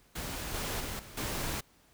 pink noise with level steps, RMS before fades -38 / -35 / -38 / -49 / -35 dBFS, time 0.15-1.61 s, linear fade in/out 10 ms, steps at 0.54 / 0.8 / 0.99 / 1.17 s, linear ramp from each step 5 ms, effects pink hiss -64 dBFS RMS until 1.93 s

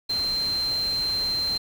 sine tone in noise, 4136 Hz, C8, 21 cents flat, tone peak -23 dBFS, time 0.09-1.58 s, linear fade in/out 10 ms, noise pink, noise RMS -38 dBFS, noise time 0.09-1.58 s, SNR +12 dB, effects none

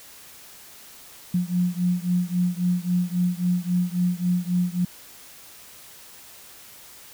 sine beating tone pair, 176.9 / 180.6 Hz, F3 / F#3, +23 / -42 cents, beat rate 3.7 Hz, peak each -23 / -24 dBFS, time 1.34-4.85 s, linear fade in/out 5 ms, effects white hiss -46 dBFS RMS until 7.13 s

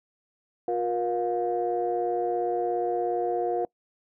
sine tone cluster, 357.8 / 475 / 710 Hz, F4 / A#4 / F5, +42 / +33 / +28 cents, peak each -28 dBFS, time 0.68-3.65 s, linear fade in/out 2 ms, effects noise-tail reverb RT60 0.1 s tail -24 dB re dry + tanh soft clip ceiling -16 dBFS

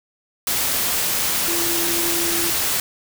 sine tone in noise, 339.4 Hz, F4, 49 cents flat, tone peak -26 dBFS, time 1.48-2.5 s, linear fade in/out 2 ms, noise white, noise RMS -21 dBFS, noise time 0.47-2.8 s, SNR -8 dB, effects none

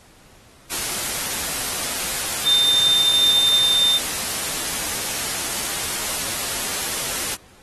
sine tone in noise, 3600 Hz, A7, 39 cents sharp, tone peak -14 dBFS, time 2.45-3.99 s, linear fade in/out 20 ms, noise white, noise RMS -25 dBFS, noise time 0.7-7.36 s, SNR +8 dB, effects pink hiss -51 dBFS RMS until 7.62 s + AAC 32 kbps

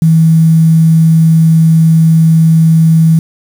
sine tone with quantisation, 161.8 Hz, E3, 32 cents flat, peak -3 dBFS, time 0.02-3.19 s, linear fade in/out 2 ms, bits 5, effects none

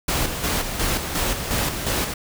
pink noise with tremolo, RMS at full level -22 dBFS, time 0.08-2.14 s, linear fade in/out 5 ms, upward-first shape square, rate 2.8 Hz, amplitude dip 50%, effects none

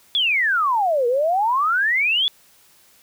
sine exponential two-way sweep, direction down then up, 3500 to 466.2 to 3500 Hz, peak -16 dBFS, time 0.15-2.28 s, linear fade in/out 0 ms, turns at 1.07 s, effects white hiss -54 dBFS RMS until 3.02 s

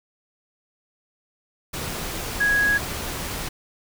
sine tone in noise, 1660 Hz, G#6, 1 cent flat, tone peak -17 dBFS, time 2.4-2.78 s, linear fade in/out 10 ms, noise pink, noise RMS -30 dBFS, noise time 1.73-3.49 s, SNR +10 dB, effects none

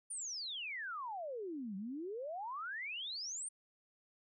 sine exponential two-way sweep, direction down then up, 9670 to 185.4 to 9270 Hz, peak -40 dBFS, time 0.1-3.49 s, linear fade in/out 10 ms, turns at 1.76 s, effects none

